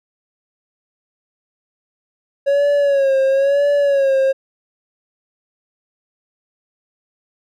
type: tone with vibrato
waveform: triangle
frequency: 554.4 Hz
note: C#5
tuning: in tune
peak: -10 dBFS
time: 2.46-4.33 s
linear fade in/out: 20 ms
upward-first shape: sine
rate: 1 Hz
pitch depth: 64 cents each way
effects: none